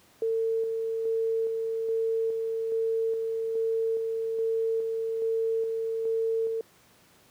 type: tone with tremolo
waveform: sine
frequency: 450 Hz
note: A4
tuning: 39 cents sharp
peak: -24 dBFS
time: 0.22-6.61 s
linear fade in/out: 2 ms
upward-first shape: square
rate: 1.2 Hz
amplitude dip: 30%
effects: pink hiss -59 dBFS RMS until 7.3 s + high-pass 100 Hz 12 dB/octave